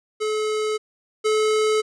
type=tone pair in turn; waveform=square; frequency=429.8 / 431.4 Hz; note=A4 / A4; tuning=-41 / -34 cents; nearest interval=unison; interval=7 cents; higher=second; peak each=-22 / -18 dBFS; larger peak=second; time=0.2-0.78 / 1.24-1.82 s; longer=neither; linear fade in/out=20 ms; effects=resampled to 22050 Hz